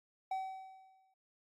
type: tone with exponential decay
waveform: triangle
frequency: 762 Hz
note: G5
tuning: 49 cents flat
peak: -31 dBFS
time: 0.31-1.14 s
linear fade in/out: 5 ms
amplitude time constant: 180 ms
effects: noise-tail reverb RT60 0.1 s tail -21 dB re dry + AAC 48 kbps